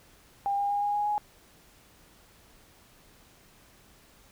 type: tone with pitch steps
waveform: sine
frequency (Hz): 801 / 807.5 / 814.1 / 820.7 / 827.3 / 834.1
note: G5 / G#5 / G#5 / G#5 / G#5 / G#5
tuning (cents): +37 / -49 / -35 / -21 / -7 / +7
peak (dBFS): -25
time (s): 0.46-1.18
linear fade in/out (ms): 0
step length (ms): 120
effects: pink hiss -58 dBFS RMS until 4.31 s

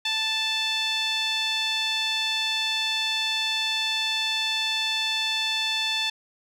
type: tone with band-pass filter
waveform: sawtooth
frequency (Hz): 880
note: A5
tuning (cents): 0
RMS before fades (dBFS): -26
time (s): 0.05-6.1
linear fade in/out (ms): 5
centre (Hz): 3500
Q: 3.1
effects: none

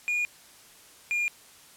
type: tone pair in turn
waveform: triangle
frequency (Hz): 2436 / 2414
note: D#7 / D7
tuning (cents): -37 / +47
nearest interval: unison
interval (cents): 16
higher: first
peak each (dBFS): -23 / -23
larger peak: neither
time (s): 0.08-0.25 / 1.11-1.28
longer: neither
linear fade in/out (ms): 0
effects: white hiss -53 dBFS RMS until 1.76 s + low-pass 12000 Hz 12 dB/octave

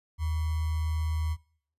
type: tone with sample-and-hold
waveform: sine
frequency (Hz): 79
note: D#2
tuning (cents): +27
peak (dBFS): -26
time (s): 0.18-1.37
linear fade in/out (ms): 50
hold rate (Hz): 1050
effects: noise-tail reverb RT60 0.6 s tail -23 dB re dry + resampled to 32000 Hz

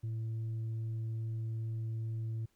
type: tone with tanh clipping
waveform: sine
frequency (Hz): 112.2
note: A2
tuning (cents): +34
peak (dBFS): -35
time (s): 0.03-2.46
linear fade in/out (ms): 10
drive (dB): 2
effects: pink hiss -75 dBFS RMS until 2.55 s

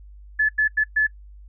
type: tone bursts at uneven times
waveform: sine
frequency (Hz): 1725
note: A6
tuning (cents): -35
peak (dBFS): -15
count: 4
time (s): 0.39-0.49 / 0.58-0.68 / 0.77-0.84 / 0.96-1.07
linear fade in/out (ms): 10
effects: noise-tail reverb RT60 0.1 s tail -23 dB re dry + added 50 Hz sine -41 dBFS peak until 1.48 s

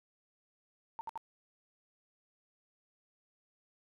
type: tone bursts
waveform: sine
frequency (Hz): 908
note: A#5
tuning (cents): -46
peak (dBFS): -37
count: 3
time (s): 0.99-1.176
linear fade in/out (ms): 0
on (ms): 20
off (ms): 63
effects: none

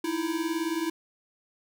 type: beating tone pair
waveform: square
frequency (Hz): 315.2 / 334.2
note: D#4 / E4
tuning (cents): +23 / +24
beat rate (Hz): 19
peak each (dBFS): -32 / -30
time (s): 0.04-0.9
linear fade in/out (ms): 5
effects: none

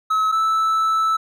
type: tone pair in turn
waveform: triangle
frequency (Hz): 1288 / 1313.5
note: E6 / E6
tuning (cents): -41 / -7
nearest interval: unison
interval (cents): 34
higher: second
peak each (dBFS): -14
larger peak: neither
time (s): 0.1-0.32 / 0.32-1.17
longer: second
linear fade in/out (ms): 10
effects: none

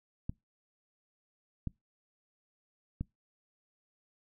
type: clicks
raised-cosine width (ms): 5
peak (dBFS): -22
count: 3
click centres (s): 0.295 / 1.673 / 3.01
effects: noise-tail reverb RT60 0.2 s tail -25 dB re dry

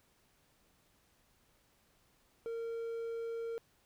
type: tone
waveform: triangle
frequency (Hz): 460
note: A#4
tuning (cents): -23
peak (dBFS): -35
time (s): 2.46-3.58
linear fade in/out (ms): 0
effects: pink hiss -71 dBFS RMS until 3.85 s

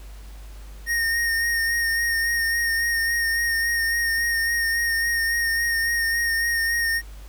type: tone with vibrato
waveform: square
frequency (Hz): 1847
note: A#6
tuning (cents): -16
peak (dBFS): -21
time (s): 0.86-7.02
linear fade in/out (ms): 50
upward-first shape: sine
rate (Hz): 3.6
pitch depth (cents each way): 23
effects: added 50 Hz sine -37 dBFS peak until 7.28 s + pink hiss -50 dBFS RMS until 7.28 s

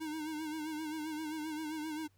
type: tone with vibrato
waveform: square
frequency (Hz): 310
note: D#4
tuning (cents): -6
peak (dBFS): -38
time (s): 0-2.08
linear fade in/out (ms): 20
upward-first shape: sine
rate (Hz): 7.6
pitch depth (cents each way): 58
effects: added 96 Hz sine -67 dBFS peak until 2.17 s + pink hiss -75 dBFS RMS until 2.17 s

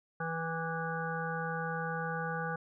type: harmonic tone with a mistuned harmonic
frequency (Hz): 163.7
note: E3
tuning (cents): -12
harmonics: 1 / 3 / 5 / 7 / 9 / 10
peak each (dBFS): -38 / -40 / -40 / -42 / -39 / -46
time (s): 0.2-2.56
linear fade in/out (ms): 5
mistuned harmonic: 7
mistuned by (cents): +36
effects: none

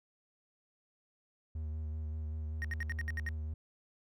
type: tone with vibrato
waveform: triangle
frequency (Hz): 77.5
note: D#2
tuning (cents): -6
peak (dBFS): -34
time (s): 1.55-3.54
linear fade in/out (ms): 5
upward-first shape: sine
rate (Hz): 5.2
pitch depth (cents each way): 24
type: tone bursts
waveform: triangle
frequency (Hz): 1864.7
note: A#6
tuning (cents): 0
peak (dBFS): -34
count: 8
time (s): 2.62-3.289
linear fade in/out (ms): 0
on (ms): 25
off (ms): 67
effects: none

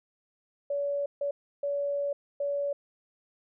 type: tone bursts at uneven times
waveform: sine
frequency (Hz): 569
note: C#5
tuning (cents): +45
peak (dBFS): -27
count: 4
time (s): 0.7-1.06 / 1.21-1.31 / 1.63-2.13 / 2.4-2.73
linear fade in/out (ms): 5
effects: none

